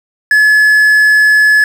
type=tone with quantisation; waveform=triangle; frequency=1710 Hz; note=A6; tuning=50 cents flat; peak=-3 dBFS; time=0.31-1.64 s; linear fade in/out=2 ms; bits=5; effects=none